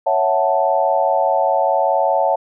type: chord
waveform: sine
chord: F# minor seventh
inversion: second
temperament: equal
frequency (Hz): 554.4 / 659.3 / 740 / 880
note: C#5 / E5 / F#5 / A5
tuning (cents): 0 / 0 / 0 / 0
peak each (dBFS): -19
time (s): 0.06-2.36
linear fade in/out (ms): 10
effects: none